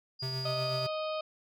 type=tone; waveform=sine; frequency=4841 Hz; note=D#8; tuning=48 cents flat; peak=-36 dBFS; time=0.19-0.88 s; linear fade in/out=20 ms
type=tone with tremolo; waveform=square; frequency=130.81 Hz; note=C3; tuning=in tune; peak=-34 dBFS; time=0.22-0.87 s; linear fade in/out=10 ms; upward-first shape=triangle; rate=8.1 Hz; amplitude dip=40%
type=harmonic tone; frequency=622.3 Hz; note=D#5; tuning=in tune; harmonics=1 / 2 / 4 / 5 / 6 / 7 / 8; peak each=-33 / -39 / -45 / -47 / -49 / -50 / -51 dBFS; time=0.45-1.21 s; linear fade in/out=5 ms
effects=none